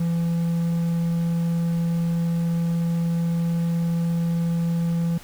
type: tone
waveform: triangle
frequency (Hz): 168.4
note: E3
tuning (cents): +37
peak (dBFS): -18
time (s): 0-5.18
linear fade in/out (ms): 5
effects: pink hiss -45 dBFS RMS until 5.23 s